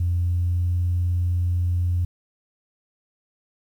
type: tone with pitch glide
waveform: sine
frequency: 87.31 to 88.07 Hz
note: F2 to F2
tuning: 0 to +15 cents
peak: -18 dBFS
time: 0-2.05 s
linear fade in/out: 5 ms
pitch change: +15 cents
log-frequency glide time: 0.16-0.81 s
effects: tanh soft clip ceiling -15 dBFS + 9-bit